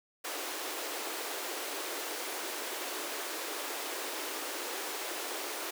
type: high-pass noise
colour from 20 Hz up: pink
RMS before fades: -38 dBFS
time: 0.24-5.71 s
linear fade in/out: 10 ms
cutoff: 310 Hz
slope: 48 dB/octave
effects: none